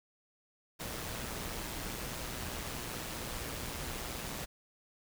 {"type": "noise with amplitude modulation", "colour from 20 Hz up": "pink", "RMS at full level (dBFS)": -38, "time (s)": [0.79, 4.46], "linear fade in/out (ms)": 20, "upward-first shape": "sine", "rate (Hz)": 120, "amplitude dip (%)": 50, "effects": []}